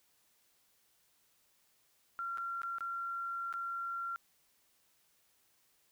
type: tone with dropouts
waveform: sine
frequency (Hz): 1373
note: F6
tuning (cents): -30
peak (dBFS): -36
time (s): 2.19-4.16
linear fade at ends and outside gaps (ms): 0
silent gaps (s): 2.374-2.382 / 2.618-2.633 / 2.784-2.807 / 3.527-3.539
effects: white hiss -72 dBFS RMS until 5.91 s